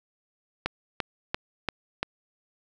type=click train; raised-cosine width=0.3 ms; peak=-10 dBFS; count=5; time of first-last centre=0.66-2.03 s; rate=2.92 Hz; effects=8-bit

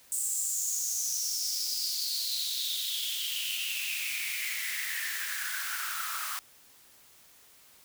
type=noise with high-pass filter sweep; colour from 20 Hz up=white; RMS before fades=-33 dBFS; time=0.12-6.39 s; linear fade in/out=0 ms; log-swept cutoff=8100 to 1200 Hz; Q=7.1; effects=white hiss -58 dBFS RMS until 7.84 s

